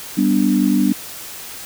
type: chord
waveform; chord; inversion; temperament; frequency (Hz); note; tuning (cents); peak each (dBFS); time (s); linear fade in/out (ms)
sine; G major; none; equal; 196 / 246.9 / 293.7; G3 / B3 / D4; 0 / 0 / 0; -17; 0.17-0.93; 10
effects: white hiss -33 dBFS RMS until 1.65 s